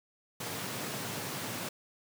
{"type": "high-pass noise", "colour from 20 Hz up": "pink", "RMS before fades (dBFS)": -38, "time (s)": [0.4, 1.69], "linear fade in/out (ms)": 5, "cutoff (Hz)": 100, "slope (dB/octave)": 96, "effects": []}